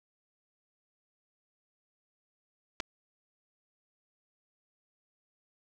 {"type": "clicks", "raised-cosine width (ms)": 0.2, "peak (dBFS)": [-16, -18], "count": 2, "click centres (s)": [2.801, 2.804], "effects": []}